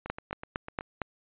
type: two click trains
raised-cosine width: 0.5 ms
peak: -23 / -15 dBFS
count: 7 / 5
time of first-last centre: 0.06-0.809 / 0.1-1.017 s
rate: 8.01 / 4.36 Hz
effects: resampled to 8000 Hz